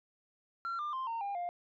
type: tone with pitch steps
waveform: sine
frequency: 1366 / 1196.1 / 1047.3 / 917 / 802.9 / 703 Hz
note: F6 / D6 / C6 / A#5 / G5 / F5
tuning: -39 / +31 / +1 / -29 / +41 / +11 cents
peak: -32 dBFS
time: 0.65-1.49 s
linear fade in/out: 0 ms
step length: 140 ms
effects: tanh soft clip ceiling -33 dBFS